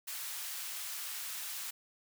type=high-pass noise; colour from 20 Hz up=white; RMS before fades=-41 dBFS; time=0.07-1.71 s; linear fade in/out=10 ms; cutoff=1100 Hz; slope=12 dB/octave; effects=none